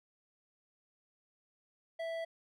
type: tone with hard clipping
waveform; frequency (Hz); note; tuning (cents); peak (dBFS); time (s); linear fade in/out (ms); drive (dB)
triangle; 659.3; E5; 0; -38; 1.99-2.25; 10; 14
effects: none